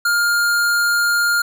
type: tone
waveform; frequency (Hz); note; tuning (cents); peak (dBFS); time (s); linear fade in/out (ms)
square; 1409; F6; +15; -15; 0.05-1.42; 5
effects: none